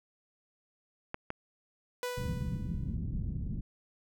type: clicks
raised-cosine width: 0.5 ms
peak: -20 dBFS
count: 2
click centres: 1.144 / 1.304 s
type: tone with exponential decay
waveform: sawtooth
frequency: 493.9 Hz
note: B4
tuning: in tune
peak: -28 dBFS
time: 2.03-2.95 s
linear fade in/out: 1 ms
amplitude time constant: 200 ms
type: low-pass noise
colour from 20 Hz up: white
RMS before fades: -35 dBFS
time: 2.17-3.61 s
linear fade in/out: 10 ms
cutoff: 180 Hz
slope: 24 dB/octave
effects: none